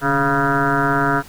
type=tone with frequency modulation; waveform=sine; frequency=830.6 Hz; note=G#5; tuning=in tune; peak=-14 dBFS; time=0.01-1.23 s; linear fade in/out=50 ms; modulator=137 Hz; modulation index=5.4; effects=pink hiss -42 dBFS RMS until 1.28 s